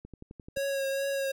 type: click train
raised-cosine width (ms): 3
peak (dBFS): -31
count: 7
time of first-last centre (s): 0.05-0.572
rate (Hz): 11.5
type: tone with vibrato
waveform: square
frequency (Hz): 548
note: C#5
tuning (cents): -20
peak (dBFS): -29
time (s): 0.56-1.32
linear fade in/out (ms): 10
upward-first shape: triangle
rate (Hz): 2.4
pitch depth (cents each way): 25
effects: none